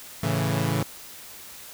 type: chord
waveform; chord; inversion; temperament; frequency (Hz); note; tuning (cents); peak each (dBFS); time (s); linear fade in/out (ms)
sawtooth; A major; none; equal; 110 / 138.59 / 164.81; A2 / C#3 / E3; 0 / 0 / 0; -23; 0.23-0.83; 5
effects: white hiss -43 dBFS RMS until 1.73 s